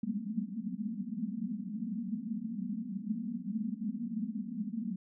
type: band-pass noise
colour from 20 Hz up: pink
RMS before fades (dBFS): -37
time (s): 0.03-4.96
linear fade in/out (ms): 5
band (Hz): 190 to 240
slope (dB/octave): 96
effects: none